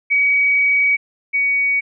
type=tone pair in turn; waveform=sine; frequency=2264 / 2250 Hz; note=C#7 / C#7; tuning=+36 / +25 cents; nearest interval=unison; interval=11 cents; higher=first; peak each=-12 / -14 dBFS; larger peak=first; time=0.1-0.97 / 1.33-1.81 s; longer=first; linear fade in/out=20 ms; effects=none